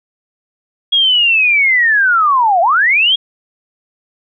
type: linear two-way sweep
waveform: sine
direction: down then up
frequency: 3322 to 659.3 to 3322 Hz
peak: -8 dBFS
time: 0.92-3.16 s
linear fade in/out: 10 ms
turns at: 2.61 s
effects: none